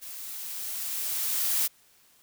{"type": "noise with level ramp", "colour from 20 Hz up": "blue", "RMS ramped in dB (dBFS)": [-41, -25], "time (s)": [0.01, 1.68], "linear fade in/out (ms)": 20, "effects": ["white hiss -61 dBFS RMS until 2.22 s"]}